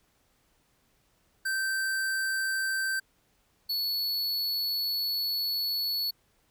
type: tone pair in turn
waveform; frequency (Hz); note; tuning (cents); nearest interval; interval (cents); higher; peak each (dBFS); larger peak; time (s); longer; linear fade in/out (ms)
square; 1557 / 4413; G6 / C#8; -12 / -9; octave + tritone; 1803; second; -28; neither; 1.45-3 / 3.69-6.11; second; 10
effects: pink hiss -69 dBFS RMS until 6.5 s